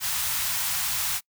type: band-stop noise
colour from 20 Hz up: white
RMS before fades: -27 dBFS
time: 0-1.21 s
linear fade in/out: 50 ms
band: 160 to 790 Hz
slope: 24 dB/octave
effects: noise-tail reverb RT60 0.1 s tail -26 dB re dry